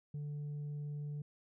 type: tone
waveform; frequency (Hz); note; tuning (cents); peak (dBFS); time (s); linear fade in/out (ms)
sine; 146.83; D3; 0; -36; 0.14-1.22; 5
effects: tanh soft clip ceiling -38 dBFS